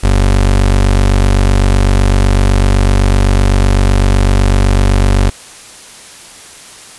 30% pulse tone, 47.9 Hz, G1, 39 cents flat, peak -4 dBFS, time 0.03-5.3 s, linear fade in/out 10 ms, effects white hiss -34 dBFS RMS until 6.98 s + resampled to 24000 Hz

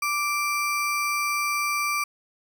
square ring-modulated tone, 1760 Hz, A6, in tune, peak -21 dBFS, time 0.02-2.04 s, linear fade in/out 5 ms, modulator 588 Hz, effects none

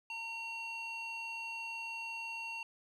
square tone with band-pass filter, 913 Hz, A#5, 36 cents flat, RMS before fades -42 dBFS, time 0.1-2.63 s, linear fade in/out 2 ms, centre 2500 Hz, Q 2.7, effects none

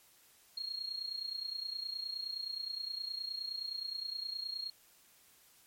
sine tone with amplitude modulation, 4263 Hz, C8, 32 cents sharp, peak -34 dBFS, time 0.57-4.7 s, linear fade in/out 5 ms, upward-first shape sine, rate 29.6 Hz, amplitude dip 75%, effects white hiss -64 dBFS RMS until 5.66 s + MP3 64 kbps

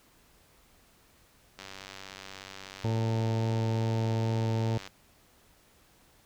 click train, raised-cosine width 0.2 ms, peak -25 dBFS, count 318, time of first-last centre 1.59-4.875 s, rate 96.5 Hz
harmonic tone, 112.8 Hz, A2, 44 cents sharp, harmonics 1 / 2 / 3 / 4 / 5 / 6 / 7 / 8, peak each -27 / -35 / -39 / -38 / -41 / -46 / -47 / -42 dBFS, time 2.84-4.78 s, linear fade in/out 5 ms
effects pink hiss -62 dBFS RMS until 6.25 s

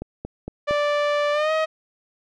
click train, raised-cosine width 2 ms, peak -17 dBFS, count 4, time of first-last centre 0.02-0.71 s, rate 4.35 Hz
sawtooth tone with pitch glide, 586 to 631.7 Hz, D5 to D#5, -4 to +26 cents, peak -15 dBFS, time 0.67-1.66 s, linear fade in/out 20 ms, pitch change +130 cents, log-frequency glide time 1.32-1.52 s
effects low-pass 3000 Hz 12 dB/octave

